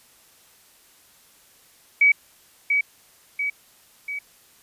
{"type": "tone with echo", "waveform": "sine", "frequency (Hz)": 2273, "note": "C#7", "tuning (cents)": 43, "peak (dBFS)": -12, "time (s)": [2.01, 2.12], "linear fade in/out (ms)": 5, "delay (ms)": 690, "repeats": 3, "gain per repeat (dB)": -5, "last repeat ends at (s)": 4.19, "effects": ["white hiss -55 dBFS RMS until 4.62 s", "resampled to 32000 Hz"]}